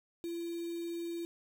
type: tone with quantisation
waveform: sine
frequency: 339.1 Hz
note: E4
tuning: 49 cents sharp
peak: -36 dBFS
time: 0.24-1.25 s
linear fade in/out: 0 ms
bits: 8
effects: none